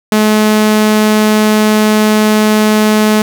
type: tone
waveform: sawtooth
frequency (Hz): 214.1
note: A3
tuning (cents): -47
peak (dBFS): -3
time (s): 0.12-3.22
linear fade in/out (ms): 2
effects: none